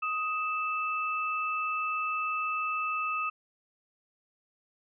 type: tone pair together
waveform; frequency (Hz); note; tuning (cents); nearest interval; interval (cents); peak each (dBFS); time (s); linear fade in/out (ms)
sine; 1253.2 / 2637; D#6 / E7; +12 / 0; octave + minor second; 1288; -30 / -33; 0.02-3.3; 10
effects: none